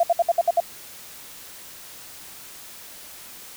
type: tone bursts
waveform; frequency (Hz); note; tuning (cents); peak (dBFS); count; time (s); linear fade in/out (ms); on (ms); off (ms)
sine; 684; F5; -36; -14; 7; 0-0.603; 5; 33; 62
effects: white hiss -42 dBFS RMS until 3.56 s